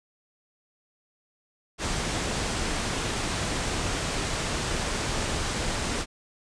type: low-pass noise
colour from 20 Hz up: pink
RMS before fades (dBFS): -29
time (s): 1.78-6.06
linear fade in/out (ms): 50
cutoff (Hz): 9100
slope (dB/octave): 48
effects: none